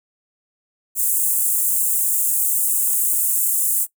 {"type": "high-pass noise", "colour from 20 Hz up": "pink", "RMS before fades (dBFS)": -19, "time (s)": [0.95, 3.87], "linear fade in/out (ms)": 50, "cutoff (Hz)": 7800, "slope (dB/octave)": 48, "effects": ["noise-tail reverb RT60 0.1 s tail -19 dB re dry"]}